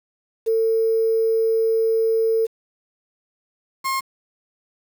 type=tone pair in turn; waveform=sine / 35% pulse; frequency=450 / 1070.3 Hz; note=A4 / C6; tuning=+39 / +39 cents; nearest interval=octave + minor third; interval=1500 cents; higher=second; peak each=-16 / -19 dBFS; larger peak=first; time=0.46-2.47 / 3.84-4.01 s; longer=first; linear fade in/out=20 ms; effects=7-bit